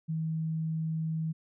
sine tone, 160 Hz, D#3, 49 cents sharp, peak -29 dBFS, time 0.08-1.33 s, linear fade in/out 20 ms, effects none

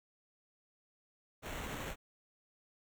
pink noise with sample-and-hold, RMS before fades -42 dBFS, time 1.42-1.96 s, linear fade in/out 50 ms, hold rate 4900 Hz, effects none

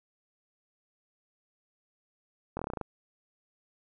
slowing click train, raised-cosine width 1 ms, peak -20 dBFS, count 9, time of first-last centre 2.57-2.813 s, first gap 22 ms, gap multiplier 1.09, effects none

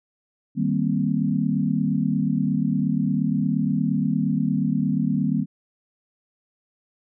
sine chord, C minor seventh, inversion first, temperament equal, 155.56 / 196 / 233.1 / 261.6 Hz, Eb3 / G3 / Bb3 / C4, 0 / 0 / 0 / 0 cents, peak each -25 / -24 / -25 / -26 dBFS, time 0.55-5.46 s, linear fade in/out 50 ms, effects none

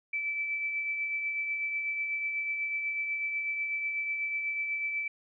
sine tone with tremolo, 2317 Hz, D7, 24 cents flat, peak -28 dBFS, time 0.13-5.08 s, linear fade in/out 5 ms, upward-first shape triangle, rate 8.1 Hz, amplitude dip 40%, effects none

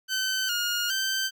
15% pulse tone with pitch steps, 1532 / 1428 / 1552 Hz, G6 / F6 / G6, -40 / +38 / -18 cents, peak -19 dBFS, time 0.08-1.31 s, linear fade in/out 50 ms, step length 410 ms, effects AAC 64 kbps

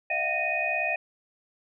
sine tone cluster, 615 / 686 / 743 / 1839 / 2490 Hz, D#5 / F5 / F#5 / A#6 / D#7, -20 / -31 / +7 / -24 / +1 cents, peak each -34 / -32 / -35 / -34 / -27 dBFS, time 0.1-0.96 s, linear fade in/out 5 ms, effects none

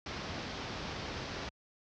pink low-pass noise, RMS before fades -40 dBFS, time 0.06-1.49 s, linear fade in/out 2 ms, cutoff 5700 Hz, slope 48 dB/octave, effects high-pass 60 Hz 12 dB/octave

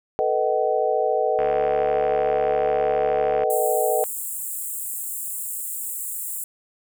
sine chord, B dominant seventh, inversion third, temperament equal with one note detuned, 440 / 493.9 / 622.3 / 757.3 Hz, A4 / B4 / D#5 / F#5, 0 / 0 / 0 / +40 cents, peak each -24 dBFS, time 0.19-4.04 s, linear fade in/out 0 ms
click train, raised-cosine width 0.5 ms, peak -17 dBFS, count 149, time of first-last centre 1.39-3.434 s, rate 72.4 Hz
pink high-pass noise, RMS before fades -30 dBFS, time 3.5-6.44 s, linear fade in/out 2 ms, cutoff 7400 Hz, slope 96 dB/octave
effects none

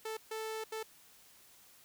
sawtooth tone bursts at uneven times, 440 Hz, A4, in tune, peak -34 dBFS, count 3, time 0.05-0.17 / 0.31-0.64 / 0.72-0.83 s, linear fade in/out 5 ms, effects white hiss -61 dBFS RMS until 1.84 s

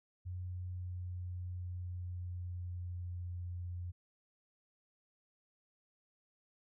sine tone with pitch glide, 90.4 to 88.44 Hz, F#2 to F2, -40 to +22 cents, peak -39 dBFS, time 0.25-3.92 s, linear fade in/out 20 ms, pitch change -38 cents, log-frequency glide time 0.55-3.32 s, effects none

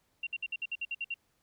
sine tone bursts, 2760 Hz, F7, 21 cents flat, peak -32 dBFS, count 10, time 0.23-1.142 s, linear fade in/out 5 ms, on 39 ms, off 58 ms, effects pink hiss -74 dBFS RMS until 1.42 s

